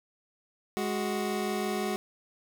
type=tone pair together; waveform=25% pulse; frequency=208.4 / 371 Hz; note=G#3 / F#4; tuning=+6 / +5 cents; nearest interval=minor seventh; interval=999 cents; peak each=-28 dBFS; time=0.77-1.96 s; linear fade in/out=0 ms; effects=none